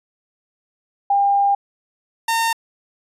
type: tone pair in turn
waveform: sine / sawtooth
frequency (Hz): 801 / 912.1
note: G5 / A#5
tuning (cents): +37 / -38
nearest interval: major second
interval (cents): 225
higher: second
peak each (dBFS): -13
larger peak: neither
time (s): 1.1-1.55 / 2.28-2.53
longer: first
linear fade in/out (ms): 5
effects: resampled to 32000 Hz